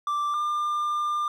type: tone pair in turn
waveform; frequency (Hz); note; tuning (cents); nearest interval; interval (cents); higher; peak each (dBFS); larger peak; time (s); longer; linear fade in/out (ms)
triangle; 1174.7 / 1198; D6 / D6; 0 / +34; unison; 34; second; -22; neither; 0.07-0.34 / 0.34-1.28; second; 2
effects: none